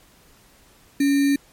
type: tone with sample-and-hold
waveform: sine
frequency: 280.7 Hz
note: C#4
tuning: 22 cents sharp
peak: -15 dBFS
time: 1-1.36 s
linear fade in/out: 5 ms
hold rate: 2100 Hz
effects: pink hiss -54 dBFS RMS until 1.52 s + MP3 64 kbps